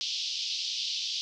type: band-pass noise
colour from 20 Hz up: white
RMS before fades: -33 dBFS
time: 0.01-1.21 s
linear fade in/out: 0 ms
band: 2900 to 5400 Hz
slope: 48 dB/octave
effects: none